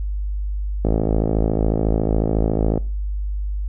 click train, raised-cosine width 2 ms, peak -6 dBFS, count 105, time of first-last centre 0.85-2.776 s, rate 54 Hz, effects noise-tail reverb RT60 0.4 s tail -23 dB re dry + added 50 Hz sine -21 dBFS peak until 3.68 s

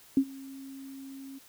sine tone with ADSR envelope, 270.5 Hz, C#4, 42 cents flat, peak -17 dBFS, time 0.17-1.39 s, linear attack 3 ms, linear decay 67 ms, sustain -24 dB, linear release 13 ms, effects white hiss -56 dBFS RMS until 1.48 s

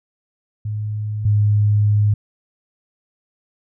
sine tone pair in turn, 106.1 / 104.34 Hz, G#2 / G#2, +38 / +9 cents, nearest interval unison, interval 29 cents, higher first, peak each -21 / -12 dBFS, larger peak second, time 0.65-1.25 / 1.25-2.14 s, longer second, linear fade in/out 5 ms, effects none

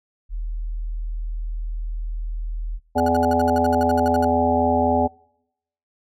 sine tone, 40 Hz, D#1, 49 cents sharp, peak -24 dBFS, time 0.29-2.8 s, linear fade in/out 50 ms
harmonic tone, 83.9 Hz, E2, 31 cents sharp, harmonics 1 / 3 / 5 / 7 / 9 / 10, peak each -27 / -22 / -25 / -22 / -22 / -24 dBFS, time 2.95-5.08 s, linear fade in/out 20 ms
45% pulse tone bursts, 1452 Hz, F#6, 33 cents flat, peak -30 dBFS, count 16, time 2.98-4.245 s, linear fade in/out 0 ms, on 20 ms, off 63 ms
effects noise-tail reverb RT60 0.8 s tail -26 dB re dry

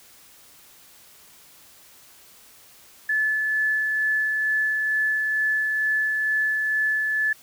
sine tone with tremolo, 1731 Hz, A6, 29 cents flat, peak -19 dBFS, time 3.09-7.33 s, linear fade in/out 5 ms, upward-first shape sine, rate 2.2 Hz, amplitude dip 25%, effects white hiss -51 dBFS RMS until 7.42 s

